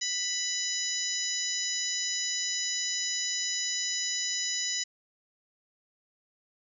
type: harmonic tone with a mistuned harmonic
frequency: 989 Hz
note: B5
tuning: 2 cents sharp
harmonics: 2 / 3 / 4 / 5 / 6 / 7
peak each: -38 / -39 / -37 / -34 / -36 / -34 dBFS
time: 0.01-4.84 s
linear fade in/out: 10 ms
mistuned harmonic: 5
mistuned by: +37 cents
effects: none